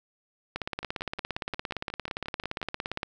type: two click trains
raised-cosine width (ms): 0.3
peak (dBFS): -22 / -15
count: 11 / 44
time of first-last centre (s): 0.83-2.616 / 0.56-3.031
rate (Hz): 5.6 / 17.4
effects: none